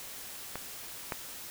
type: clicks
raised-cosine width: 0.5 ms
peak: -21 / -17 dBFS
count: 2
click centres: 0.556 / 1.122 s
effects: white hiss -44 dBFS RMS until 1.5 s